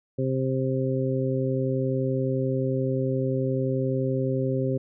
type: harmonic tone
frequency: 131.5 Hz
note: C3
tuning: 9 cents sharp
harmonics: 1 / 2 / 3 / 4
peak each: -26 / -29 / -29 / -30 dBFS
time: 0.18-4.78 s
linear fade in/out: 10 ms
effects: none